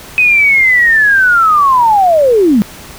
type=linear sweep; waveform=sine; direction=down; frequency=2529 to 190.5 Hz; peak=-5 dBFS; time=0.18-2.62 s; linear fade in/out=0 ms; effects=pink hiss -32 dBFS RMS until 2.98 s